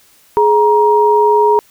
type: tone pair together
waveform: sine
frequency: 420.3 / 943.5 Hz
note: G#4 / A#5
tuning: +21 / +21 cents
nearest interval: octave + major second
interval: 1400 cents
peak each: -10 dBFS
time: 0.37-1.59 s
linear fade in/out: 0 ms
effects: white hiss -49 dBFS RMS until 1.7 s